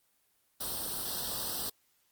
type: noise with comb filter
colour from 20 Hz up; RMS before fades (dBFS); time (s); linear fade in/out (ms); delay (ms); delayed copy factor
white; -36; 0.6-1.7; 10; 0.22; +0.9
effects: white hiss -72 dBFS RMS until 2.11 s + Opus 24 kbps